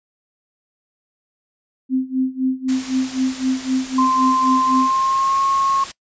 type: tone with tremolo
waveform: sine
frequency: 260.1 Hz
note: C4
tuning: 10 cents flat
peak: -14 dBFS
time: 1.89-4.92 s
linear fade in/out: 50 ms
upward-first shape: sine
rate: 3.9 Hz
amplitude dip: 90%
type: noise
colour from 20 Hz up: white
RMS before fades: -31 dBFS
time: 2.68-5.92 s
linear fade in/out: 10 ms
type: tone with pitch glide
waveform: sine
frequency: 1042 to 1088.1 Hz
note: C6 to C#6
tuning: -7 to -33 cents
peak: -15 dBFS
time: 3.98-5.84 s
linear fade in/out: 5 ms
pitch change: +74 cents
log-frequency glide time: 4.64-5.41 s
effects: noise-tail reverb RT60 0.1 s tail -22 dB re dry + resampled to 16000 Hz